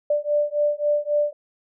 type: beating tone pair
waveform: sine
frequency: 588 / 591.7 Hz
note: D5 / D5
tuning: +2 / +13 cents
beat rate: 3.7 Hz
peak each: -22 dBFS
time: 0.1-1.33 s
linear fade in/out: 5 ms
effects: none